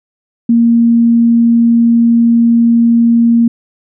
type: tone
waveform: sine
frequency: 233.1 Hz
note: A#3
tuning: in tune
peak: -5 dBFS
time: 0.49-3.48 s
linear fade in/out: 5 ms
effects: none